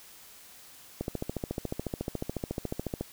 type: click train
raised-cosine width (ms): 2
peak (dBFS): -18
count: 29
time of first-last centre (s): 1.01-3.01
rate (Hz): 14
effects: white hiss -52 dBFS RMS until 3.12 s